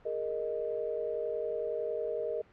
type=chord; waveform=sine; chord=Ab suspended second; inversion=none; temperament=equal; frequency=415.3 / 466.2 / 622.3 Hz; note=Ab4 / Bb4 / Eb5; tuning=0 / 0 / 0 cents; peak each=-38 / -34 / -36 dBFS; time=0.05-2.42 s; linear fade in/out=10 ms; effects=pink hiss -60 dBFS RMS until 2.52 s + low-pass 2000 Hz 12 dB/octave